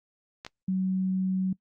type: clicks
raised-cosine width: 0.2 ms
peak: -21 dBFS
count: 2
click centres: 0.449 / 0.465 s
type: tone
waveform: sine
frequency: 187.8 Hz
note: F#3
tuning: 26 cents sharp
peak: -24 dBFS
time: 0.68-1.53 s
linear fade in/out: 5 ms
effects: noise-tail reverb RT60 0.1 s tail -22 dB re dry + Opus 48 kbps